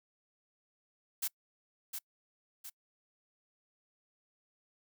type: noise with echo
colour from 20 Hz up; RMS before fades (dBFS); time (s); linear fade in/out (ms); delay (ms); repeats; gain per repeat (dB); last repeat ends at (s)
blue; -34; 1.22-1.28; 10; 710; 2; -6; 2.7
effects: noise-tail reverb RT60 0.1 s tail -26 dB re dry